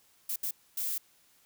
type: noise bursts at uneven times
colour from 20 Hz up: violet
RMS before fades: -33 dBFS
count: 3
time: 0.29-0.36 / 0.43-0.51 / 0.77-0.98 s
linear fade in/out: 5 ms
effects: white hiss -65 dBFS RMS until 1.45 s